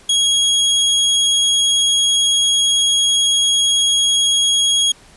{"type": "tone", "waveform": "sawtooth", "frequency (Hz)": 3303, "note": "G#7", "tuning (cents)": -10, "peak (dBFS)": -9, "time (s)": [0.09, 4.92], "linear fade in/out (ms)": 5, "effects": ["pink hiss -46 dBFS RMS until 5.16 s", "resampled to 24000 Hz"]}